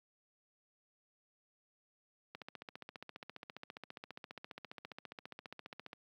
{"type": "click train", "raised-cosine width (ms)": 0.3, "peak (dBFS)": -30, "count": 54, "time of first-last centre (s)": [2.35, 5.931], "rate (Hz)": 14.8, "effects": ["high-pass 150 Hz 12 dB/octave", "12-bit"]}